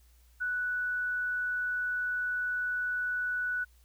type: tone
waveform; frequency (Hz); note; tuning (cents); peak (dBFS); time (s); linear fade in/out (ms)
sine; 1480; F#6; 0; -29; 0.4-3.65; 20
effects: added 60 Hz sine -58 dBFS peak until 3.84 s + white hiss -68 dBFS RMS until 3.84 s